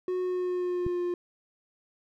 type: tone with pitch glide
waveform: triangle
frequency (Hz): 365.9 to 353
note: F#4 to F4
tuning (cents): -19 to +19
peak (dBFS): -25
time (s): 0.08-1.14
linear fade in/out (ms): 2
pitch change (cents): -62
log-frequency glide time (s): 0.2-1.02
type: click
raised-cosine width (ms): 5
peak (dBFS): -21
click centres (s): 0.865
effects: none